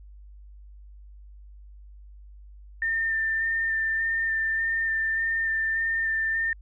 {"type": "tone with vibrato", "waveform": "sine", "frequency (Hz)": 1800, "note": "A6", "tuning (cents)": 39, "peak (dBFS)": -23, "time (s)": [2.82, 6.53], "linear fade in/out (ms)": 2, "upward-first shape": "square", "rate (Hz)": 1.7, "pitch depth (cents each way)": 11, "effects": ["added 50 Hz sine -44 dBFS peak until 6.61 s"]}